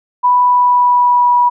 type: tone with pitch glide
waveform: sine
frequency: 987.8 to 973.6 Hz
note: B5 to B5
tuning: 0 to -25 cents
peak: -7 dBFS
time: 0.23-1.5 s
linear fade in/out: 20 ms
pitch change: -25 cents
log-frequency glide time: 0.44-1.35 s
effects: none